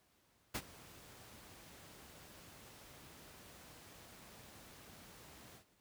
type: noise with ADSR envelope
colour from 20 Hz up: pink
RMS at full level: -37 dBFS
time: 0.54-5.65 s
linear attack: 13 ms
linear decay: 56 ms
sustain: -20 dB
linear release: 100 ms
effects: pink hiss -73 dBFS RMS until 5.8 s + high-pass 60 Hz 12 dB/octave